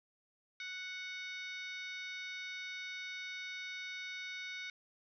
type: harmonic tone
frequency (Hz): 740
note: F#5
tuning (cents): 0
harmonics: 2 / 3 / 4 / 5 / 6 / 7 / 8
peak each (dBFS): -48 / -44 / -58 / -48 / -58 / -59 / -59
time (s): 0.6-4.7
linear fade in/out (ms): 2
effects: none